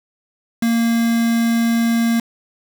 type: tone with quantisation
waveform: triangle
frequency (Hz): 231.1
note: A#3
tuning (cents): -15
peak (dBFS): -12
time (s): 0.62-2.2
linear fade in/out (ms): 5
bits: 4
effects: none